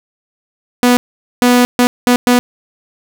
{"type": "tone bursts at uneven times", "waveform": "sawtooth", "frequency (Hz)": 245.8, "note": "B3", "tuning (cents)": -8, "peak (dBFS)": -3, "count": 5, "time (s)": [[0.83, 0.97], [1.42, 1.65], [1.79, 1.87], [2.07, 2.16], [2.27, 2.39]], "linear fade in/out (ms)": 0, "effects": []}